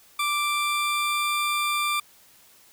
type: tone with pitch glide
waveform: 20% pulse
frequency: 1174.7 to 1183.6 Hz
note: D6 to D6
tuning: 0 to +13 cents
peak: -18 dBFS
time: 0.19-2 s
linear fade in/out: 5 ms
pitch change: +13 cents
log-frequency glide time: 0.3-1.37 s
effects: white hiss -55 dBFS RMS until 2.72 s